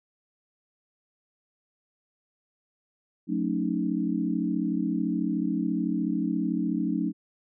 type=chord; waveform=sine; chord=D# half-diminished seventh; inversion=first; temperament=equal with one note detuned; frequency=181.5 / 220 / 277.2 / 311.1 Hz; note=F#3 / A3 / C#4 / D#4; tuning=-33 / 0 / 0 / 0 cents; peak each=-30 dBFS; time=3.27-7.13 s; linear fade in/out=50 ms; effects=none